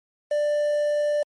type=tone with quantisation; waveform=triangle; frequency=591 Hz; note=D5; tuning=11 cents sharp; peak=-18 dBFS; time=0.31-1.23 s; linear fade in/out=5 ms; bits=7; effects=MP3 48 kbps